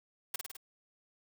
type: noise with echo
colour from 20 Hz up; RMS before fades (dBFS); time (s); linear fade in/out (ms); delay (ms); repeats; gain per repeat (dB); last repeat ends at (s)
white; -35; 0.34-0.36; 5; 52; 4; -3; 0.568
effects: none